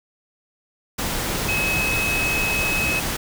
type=tone in noise; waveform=sine; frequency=2564 Hz; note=E7; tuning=49 cents flat; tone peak=-21 dBFS; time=1.48-3 s; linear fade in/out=10 ms; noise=pink; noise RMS=-25 dBFS; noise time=0.98-3.17 s; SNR=+1 dB; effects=none